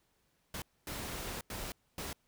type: noise bursts at uneven times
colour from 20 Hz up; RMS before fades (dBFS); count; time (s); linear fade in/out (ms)
pink; -41; 4; 0.54-0.62 / 0.87-1.41 / 1.5-1.72 / 1.98-2.13; 2
effects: pink hiss -75 dBFS RMS until 2.27 s